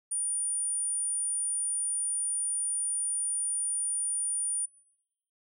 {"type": "tone", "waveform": "sine", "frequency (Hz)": 9450, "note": "D9", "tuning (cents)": 10, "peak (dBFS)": -28, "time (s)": [0.11, 4.66], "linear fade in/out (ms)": 10, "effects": ["noise-tail reverb RT60 0.9 s tail -23 dB re dry"]}